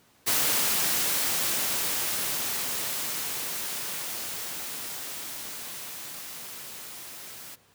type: noise with level ramp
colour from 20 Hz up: white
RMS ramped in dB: -24 to -43 dBFS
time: 0.26-7.56 s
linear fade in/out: 20 ms
effects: pink hiss -61 dBFS RMS until 7.74 s + high-pass 100 Hz 12 dB/octave